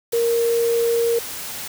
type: tone in noise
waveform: sine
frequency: 466.2 Hz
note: A#4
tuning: in tune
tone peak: -16 dBFS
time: 0.13-1.19 s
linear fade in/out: 5 ms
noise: white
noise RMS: -31 dBFS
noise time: 0.12-1.68 s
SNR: +12 dB
effects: none